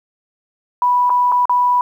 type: tone with dropouts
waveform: sine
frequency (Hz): 984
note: B5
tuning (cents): -7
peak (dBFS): -11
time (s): 0.82-1.81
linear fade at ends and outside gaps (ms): 1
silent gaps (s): 1.096-1.102 / 1.318-1.322 / 1.455-1.495
effects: 8-bit